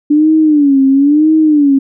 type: tone with vibrato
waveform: sine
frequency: 291.1 Hz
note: D4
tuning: 15 cents flat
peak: -5 dBFS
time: 0.1-1.79 s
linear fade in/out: 10 ms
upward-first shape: sine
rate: 1 Hz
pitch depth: 140 cents each way
effects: none